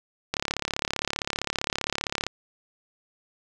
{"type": "click train", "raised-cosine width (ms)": 0.2, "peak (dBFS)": -8, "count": 69, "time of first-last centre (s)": [0.34, 2.266], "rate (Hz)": 35.3, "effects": []}